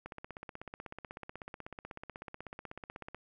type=click train; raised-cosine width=0.5 ms; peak=-28 dBFS; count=51; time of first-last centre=0.06-3.146 s; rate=16.2 Hz; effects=none